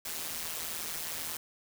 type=noise with amplitude modulation; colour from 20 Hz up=white; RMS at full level=-34 dBFS; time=0.05-1.37 s; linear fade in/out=5 ms; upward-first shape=sine; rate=162 Hz; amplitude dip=80%; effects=none